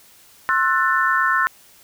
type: chord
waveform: sine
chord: F# half-diminished seventh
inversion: second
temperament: just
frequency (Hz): 1065.6 / 1332 / 1480 / 1776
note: C6 / E6 / F#6 / A6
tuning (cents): +31 / +18 / 0 / +16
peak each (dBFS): -21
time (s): 0.49-1.47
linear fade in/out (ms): 0
effects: white hiss -50 dBFS RMS until 1.83 s